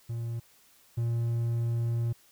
triangle tone pair in turn, 116.54 / 116.98 Hz, A#2 / A#2, 0 / +7 cents, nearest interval unison, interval 7 cents, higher second, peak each -29 / -24 dBFS, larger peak second, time 0.09-0.4 / 0.97-2.13 s, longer second, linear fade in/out 10 ms, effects white hiss -61 dBFS RMS until 2.31 s

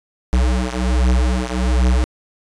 square beating tone pair, 61.74 / 63.04 Hz, B1 / B1, 0 / +36 cents, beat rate 1.3 Hz, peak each -17 / -19 dBFS, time 0.33-2.04 s, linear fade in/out 0 ms, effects resampled to 22050 Hz

